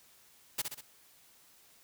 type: noise with echo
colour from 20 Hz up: white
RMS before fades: -32 dBFS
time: 0.58-0.62 s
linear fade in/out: 10 ms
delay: 64 ms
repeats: 3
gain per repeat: -5 dB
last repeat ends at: 0.812 s
effects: white hiss -62 dBFS RMS until 1.83 s